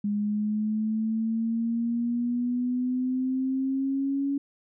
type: exponential sweep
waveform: sine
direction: up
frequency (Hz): 204.9 to 280.6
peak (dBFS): -24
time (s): 0.04-4.38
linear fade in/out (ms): 5
effects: none